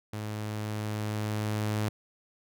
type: tone with level ramp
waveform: sawtooth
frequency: 106.5 Hz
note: G#2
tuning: 44 cents sharp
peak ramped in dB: -30 to -23 dBFS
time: 0.13-1.89 s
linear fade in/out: 5 ms
effects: none